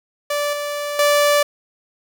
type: tone with level steps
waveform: sawtooth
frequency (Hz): 583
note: D5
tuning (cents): -13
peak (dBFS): -15 / -19 / -9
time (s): 0.3-1.43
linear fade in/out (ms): 5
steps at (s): 0.53 / 0.99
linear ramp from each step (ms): 2
effects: none